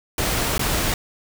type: noise with dropouts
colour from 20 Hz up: pink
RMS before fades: -22 dBFS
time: 0.18-0.94 s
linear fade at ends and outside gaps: 2 ms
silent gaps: 0.58-0.593 s
effects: none